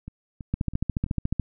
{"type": "two click trains", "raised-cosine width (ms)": 5, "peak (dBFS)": [-12, -24], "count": [13, 4], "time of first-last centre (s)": [[0.54, 1.397], [0.08, 1.064]], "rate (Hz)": [14, 3.05], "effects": []}